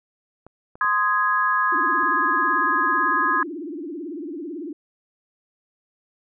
clicks, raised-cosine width 1 ms, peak -29 dBFS, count 4, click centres 0.466 / 0.755 / 0.845 / 2.029 s
sine chord, Ab major, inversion first, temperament just, 1038.3 / 1245.9 / 1661.2 Hz, C6 / Eb6 / Ab6, -14 / +2 / 0 cents, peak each -22 dBFS, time 0.81-3.43 s, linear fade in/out 2 ms
sine tone with vibrato, 316.5 Hz, D#4, 30 cents sharp, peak -29 dBFS, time 1.72-4.73 s, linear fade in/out 5 ms, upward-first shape triangle, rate 18 Hz, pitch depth 270 cents each way
effects none

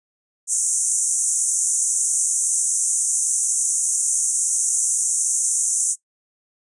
white band-pass noise, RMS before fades -21 dBFS, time 0.47-5.96 s, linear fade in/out 50 ms, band 6100 to 9800 Hz, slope 96 dB/octave, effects noise-tail reverb RT60 0.1 s tail -18 dB re dry + resampled to 24000 Hz

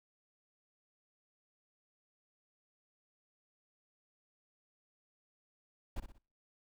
brown noise with echo, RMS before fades -37 dBFS, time 5.96-6 s, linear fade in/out 5 ms, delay 61 ms, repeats 3, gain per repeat -8 dB, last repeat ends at 6.183 s, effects noise-tail reverb RT60 0.4 s tail -25 dB re dry

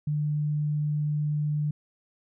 sine tone, 149.3 Hz, D3, 29 cents sharp, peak -24 dBFS, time 0.07-1.71 s, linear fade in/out 5 ms, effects none

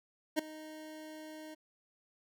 25% pulse tone with ADSR envelope, 310.8 Hz, D#4, 2 cents flat, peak -22 dBFS, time 0.36-1.55 s, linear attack 29 ms, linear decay 7 ms, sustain -20 dB, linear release 15 ms, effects none

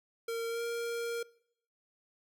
square tone with pitch glide, 460 to 467.5 Hz, A#4 to A#4, -23 to +5 cents, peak -34 dBFS, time 0.28-1.23 s, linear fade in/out 5 ms, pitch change +28 cents, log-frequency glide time 0.48-0.62 s, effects noise-tail reverb RT60 0.7 s tail -23 dB re dry

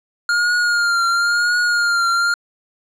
square tone with vibrato, 1412 Hz, F6, 19 cents sharp, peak -15 dBFS, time 0.29-2.34 s, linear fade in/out 2 ms, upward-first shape triangle, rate 0.97 Hz, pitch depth 47 cents each way, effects low-pass 7000 Hz 12 dB/octave

